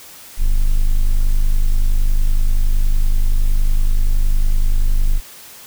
triangle tone, 25.34 Hz, G#0, 42 cents flat, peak -8 dBFS, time 0.37-5.21 s, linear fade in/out 50 ms, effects white hiss -39 dBFS RMS until 5.66 s

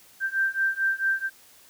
sine beating tone pair, 1568 / 1572.5 Hz, G6 / G6, 0 / +5 cents, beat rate 4.5 Hz, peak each -26 / -25 dBFS, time 0.2-1.3 s, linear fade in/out 50 ms, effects white hiss -54 dBFS RMS until 1.69 s

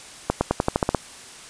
accelerating click train, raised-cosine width 1 ms, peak -4 dBFS, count 9, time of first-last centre 0.3-0.947 s, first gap 110 ms, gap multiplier 0.91, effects white hiss -42 dBFS RMS until 1.49 s + resampled to 22050 Hz

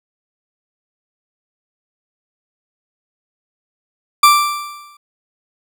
40% pulse tone with exponential decay, 1174.7 Hz, D6, in tune, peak -3 dBFS, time 4.23-4.97 s, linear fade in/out 5 ms, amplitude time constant 160 ms, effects none

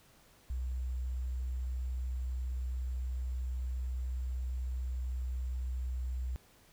sine tone with sample-and-hold, 63 Hz, B1, 35 cents sharp, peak -33 dBFS, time 0.5-6.36 s, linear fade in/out 0 ms, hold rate 7350 Hz, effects pink hiss -63 dBFS RMS until 6.72 s

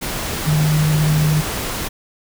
sine tone in noise, 152.8 Hz, D#3, 31 cents flat, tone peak -13 dBFS, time 0.46-1.42 s, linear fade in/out 20 ms, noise pink, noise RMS -24 dBFS, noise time 0.01-1.89 s, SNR +8 dB, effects none

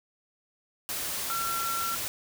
sine tone in noise, 1358 Hz, F6, 49 cents flat, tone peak -30 dBFS, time 1.3-1.95 s, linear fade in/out 0 ms, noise white, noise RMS -33 dBFS, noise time 0.89-2.08 s, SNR 0 dB, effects none

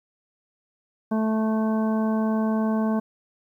harmonic tone, 219.2 Hz, A3, 6 cents flat, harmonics 1 / 2 / 3 / 4 / 5 / 7, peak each -21 / -32 / -31 / -35 / -36 / -42 dBFS, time 1.11-3 s, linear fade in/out 10 ms, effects 10-bit

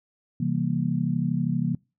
sine chord, C dominant seventh, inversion none, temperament just, 130.81 / 163.52 / 196.22 / 235.5 Hz, C3 / E3 / G3 / Bb3, 0 / -14 / +2 / +18 cents, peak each -29 / -26 / -31 / -28 dBFS, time 0.4-1.75 s, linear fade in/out 5 ms, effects noise-tail reverb RT60 0.3 s tail -25 dB re dry

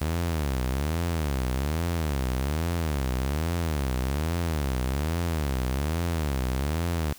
sawtooth tone with vibrato, 73.7 Hz, D2, 7 cents sharp, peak -21 dBFS, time 0.01-7.13 s, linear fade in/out 5 ms, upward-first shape sine, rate 1.2 Hz, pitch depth 270 cents each way, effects white hiss -49 dBFS RMS until 7.18 s

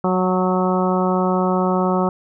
harmonic tone with a mistuned harmonic, 184.5 Hz, F#3, 5 cents flat, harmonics 1 / 2 / 3 / 4 / 5 / 6 / 7, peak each -19 / -22 / -24 / -25 / -26 / -27 / -27 dBFS, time 0.04-2.09 s, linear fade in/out 2 ms, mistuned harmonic 5, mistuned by -22 cents, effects none

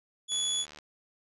25% pulse tone, 3410 Hz, G#7, 45 cents sharp, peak -24 dBFS, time 0.28-0.66 s, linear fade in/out 50 ms
click train, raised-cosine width 0.2 ms, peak -29 dBFS, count 36, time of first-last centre 0.32-0.787 s, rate 74.9 Hz
effects resampled to 32000 Hz

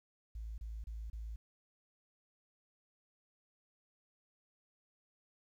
sine tone bursts, 55 Hz, A1, in tune, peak -40 dBFS, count 4, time 0.35-1.36 s, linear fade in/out 5 ms, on 230 ms, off 30 ms, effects tanh soft clip ceiling -36 dBFS + 12-bit

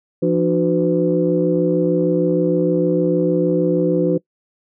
sine tone cluster, 171.6 / 301.2 / 367.7 / 504 Hz, F3 / D4 / F#4 / B4, -30 / +44 / -11 / +35 cents, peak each -19 dBFS, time 0.22-4.18 s, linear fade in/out 10 ms, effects noise-tail reverb RT60 0.1 s tail -23 dB re dry + tanh soft clip ceiling -3 dBFS

